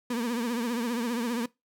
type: tone with vibrato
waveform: 35% pulse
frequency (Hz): 236.1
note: A#3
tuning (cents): +22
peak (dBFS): -26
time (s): 0.1-1.46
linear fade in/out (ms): 5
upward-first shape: triangle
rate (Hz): 15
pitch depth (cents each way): 110
effects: noise-tail reverb RT60 0.2 s tail -21 dB re dry